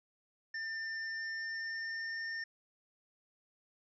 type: tone with pitch glide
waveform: square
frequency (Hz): 1795 to 1813.8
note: A6 to A#6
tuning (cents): +34 to -48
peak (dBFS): -38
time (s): 0.54-2.44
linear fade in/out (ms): 5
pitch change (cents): +18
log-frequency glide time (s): 1.01-2.23
effects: resampled to 16000 Hz + 12-bit